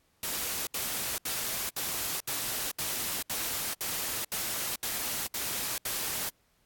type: noise bursts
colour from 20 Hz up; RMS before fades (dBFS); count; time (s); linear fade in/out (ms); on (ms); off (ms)
white; -33; 12; 0.23-6.291; 2; 440; 71
effects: pink hiss -70 dBFS RMS until 6.65 s + AAC 64 kbps